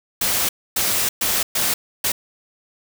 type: noise bursts at uneven times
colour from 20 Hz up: white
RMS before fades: -20 dBFS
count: 5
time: 0.21-0.49 / 0.76-1.09 / 1.21-1.43 / 1.55-1.74 / 2.04-2.12 s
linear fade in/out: 5 ms
effects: none